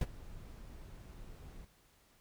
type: noise with ADSR envelope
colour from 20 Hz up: brown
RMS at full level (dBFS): -29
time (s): 0.01-1.65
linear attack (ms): 4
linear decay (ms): 39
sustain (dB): -21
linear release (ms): 4
effects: pink hiss -68 dBFS RMS until 2.2 s